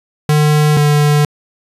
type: tone pair in turn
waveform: square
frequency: 150.5 / 147.83 Hz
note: D3 / D3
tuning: +43 / +12 cents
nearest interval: unison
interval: 31 cents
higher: first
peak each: -9 dBFS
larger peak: neither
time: 0.29-0.77 / 0.77-1.25 s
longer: neither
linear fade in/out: 2 ms
effects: resampled to 32000 Hz